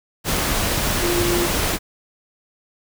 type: tone in noise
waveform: sine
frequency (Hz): 348.5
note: F4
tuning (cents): -4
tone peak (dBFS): -20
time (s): 1-1.5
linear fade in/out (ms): 50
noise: pink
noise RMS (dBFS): -21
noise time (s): 0.24-1.79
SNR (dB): -2
effects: none